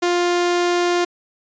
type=tone; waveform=sawtooth; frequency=351.2 Hz; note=F4; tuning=10 cents sharp; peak=-12 dBFS; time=0.02-1.05 s; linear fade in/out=10 ms; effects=resampled to 16000 Hz